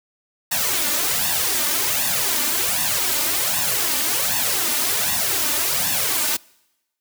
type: noise with flanger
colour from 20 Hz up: white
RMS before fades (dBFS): -21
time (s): 0.51-6.37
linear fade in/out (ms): 10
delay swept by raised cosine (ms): 1.1 to 3.4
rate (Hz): 1.3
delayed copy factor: +0.8
effects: noise-tail reverb RT60 1.0 s tail -26 dB re dry + high-pass 80 Hz 12 dB/octave